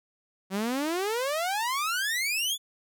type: exponential sweep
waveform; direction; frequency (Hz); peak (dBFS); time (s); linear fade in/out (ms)
sawtooth; up; 185 to 3520; -23; 0.5-2.58; 50
effects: none